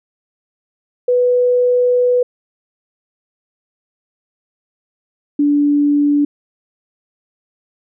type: tone pair in turn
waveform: sine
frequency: 493.9 / 290.2 Hz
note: B4 / D4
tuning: 0 / -21 cents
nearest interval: major sixth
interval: 921 cents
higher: first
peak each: -10 dBFS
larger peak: neither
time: 1.08-2.23 / 5.39-6.25 s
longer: first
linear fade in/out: 5 ms
effects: none